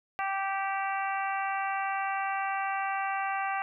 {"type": "harmonic tone with a mistuned harmonic", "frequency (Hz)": 390.3, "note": "G4", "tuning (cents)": -8, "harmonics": [2, 3, 4, 5, 6, 7], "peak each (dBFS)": [-31, -35, -37, -39, -41, -42], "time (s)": [0.19, 3.62], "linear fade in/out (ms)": 0, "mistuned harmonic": 6, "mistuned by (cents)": -17, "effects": []}